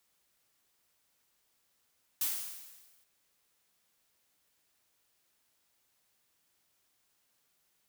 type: noise with exponential decay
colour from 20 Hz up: blue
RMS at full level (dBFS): -30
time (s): 2.21-3.04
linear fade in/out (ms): 2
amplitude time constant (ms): 180
effects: white hiss -75 dBFS RMS until 7.88 s